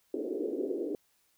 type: band-pass noise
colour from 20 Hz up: white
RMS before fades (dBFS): -34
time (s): 0.14-0.95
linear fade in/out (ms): 2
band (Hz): 280 to 470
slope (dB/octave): 48
effects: white hiss -71 dBFS RMS until 1.37 s